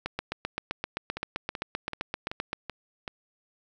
two click trains, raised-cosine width 0.3 ms, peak -14 / -18 dBFS, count 20 / 6, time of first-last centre 0.06-2.531 / 1.17-3.078 s, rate 7.69 / 2.62 Hz, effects 9-bit

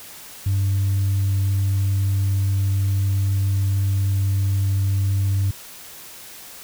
sine tone, 97.7 Hz, G2, 5 cents flat, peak -15 dBFS, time 0.46-5.51 s, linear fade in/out 5 ms, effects tanh soft clip ceiling -15 dBFS + white hiss -40 dBFS RMS until 6.63 s

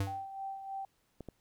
square tone with exponential decay, 98.2 Hz, G2, 4 cents sharp, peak -29 dBFS, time 0-0.26 s, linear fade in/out 5 ms, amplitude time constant 56 ms
sine tone with tremolo, 779 Hz, G5, 11 cents flat, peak -36 dBFS, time 0.07-0.85 s, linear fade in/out 2 ms, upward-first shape sine, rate 3.2 Hz, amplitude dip 55%
clicks, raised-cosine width 2 ms, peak -30 dBFS, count 2, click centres 1.207 / 1.287 s
effects pink hiss -74 dBFS RMS until 1.4 s

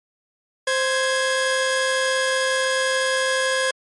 sawtooth tone pair together, 523.3 / 1661.4 Hz, C5 / G#6, 0 / 0 cents, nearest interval octave + minor sixth, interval 2000 cents, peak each -17 / -19 dBFS, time 0.67-3.71 s, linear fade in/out 5 ms, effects MP3 48 kbps

